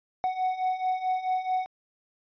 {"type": "beating tone pair", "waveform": "triangle", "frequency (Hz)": [740, 744.6], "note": ["F#5", "F#5"], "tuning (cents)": [0, 11], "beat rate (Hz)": 4.6, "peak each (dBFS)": [-29, -25], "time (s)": [0.24, 1.66], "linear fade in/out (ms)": 0, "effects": ["resampled to 11025 Hz"]}